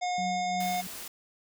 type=harmonic tone; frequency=720 Hz; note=F#5; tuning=47 cents flat; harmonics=1 / 3 / 5 / 7 / 9 / 10; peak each=-28 / -38 / -42 / -45 / -47 / -48 dBFS; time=0.01-0.82 s; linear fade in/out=20 ms
type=tone with tremolo; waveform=sine; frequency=185.7 Hz; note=F#3; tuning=7 cents sharp; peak=-33 dBFS; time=0.18-0.87 s; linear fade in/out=2 ms; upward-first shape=triangle; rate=2.8 Hz; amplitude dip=70%
type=noise; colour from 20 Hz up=white; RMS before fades=-41 dBFS; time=0.6-1.08 s; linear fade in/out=5 ms
effects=none